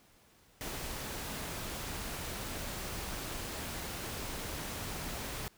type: noise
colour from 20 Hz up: pink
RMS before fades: -40 dBFS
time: 0.61-5.48 s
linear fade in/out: 0 ms
effects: pink hiss -64 dBFS RMS until 5.57 s